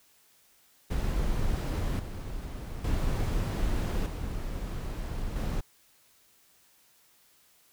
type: noise with level steps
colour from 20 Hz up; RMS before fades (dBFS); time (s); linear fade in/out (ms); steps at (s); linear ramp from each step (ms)
brown; -29 / -37 / -28 / -34 / -30; 0.9-5.61; 10; 1.99 / 2.84 / 4.06 / 5.36; 5
effects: white hiss -63 dBFS RMS until 7.72 s